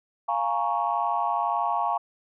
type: chord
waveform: sine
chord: Bb minor seventh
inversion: second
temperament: equal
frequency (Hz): 698.5 / 830.6 / 932.3 / 1108.7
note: F5 / Ab5 / Bb5 / Db6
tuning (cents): 0 / 0 / 0 / 0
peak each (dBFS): -28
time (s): 0.28-1.98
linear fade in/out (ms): 10
effects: tanh soft clip ceiling -13 dBFS